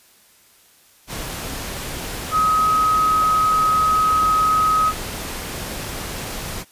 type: tone in noise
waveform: sine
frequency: 1267 Hz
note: D#6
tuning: 31 cents sharp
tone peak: -14 dBFS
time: 2.31-4.93 s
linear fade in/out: 50 ms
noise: pink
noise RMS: -29 dBFS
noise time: 1.07-6.65 s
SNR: +12 dB
effects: white hiss -53 dBFS RMS until 6.71 s + resampled to 32000 Hz